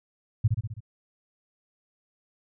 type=tone with echo; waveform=sine; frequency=109.8 Hz; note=A2; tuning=3 cents flat; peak=-16 dBFS; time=0.44-0.48 s; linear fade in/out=10 ms; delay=65 ms; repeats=5; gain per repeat=-4 dB; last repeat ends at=0.805 s; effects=none